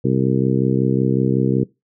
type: harmonic tone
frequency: 65.41 Hz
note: C2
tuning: in tune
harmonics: 2 / 3 / 4 / 5 / 6 / 7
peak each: -19 / -21 / -22 / -23 / -24 / -24 dBFS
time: 0.04-1.64 s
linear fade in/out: 10 ms
effects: noise-tail reverb RT60 0.2 s tail -20 dB re dry